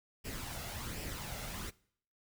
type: noise with flanger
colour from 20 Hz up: pink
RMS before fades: -42 dBFS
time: 0.24-1.71 s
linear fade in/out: 20 ms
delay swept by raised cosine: 0.38 to 1.48 ms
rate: 1.3 Hz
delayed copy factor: +0.5
effects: noise-tail reverb RT60 0.6 s tail -22 dB re dry